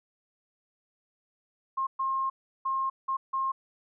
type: tone bursts at uneven times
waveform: sine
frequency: 1068 Hz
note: C6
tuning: 35 cents sharp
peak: -26 dBFS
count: 5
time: 1.77-1.87 / 1.99-2.3 / 2.65-2.9 / 3.08-3.17 / 3.33-3.52 s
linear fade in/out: 10 ms
effects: none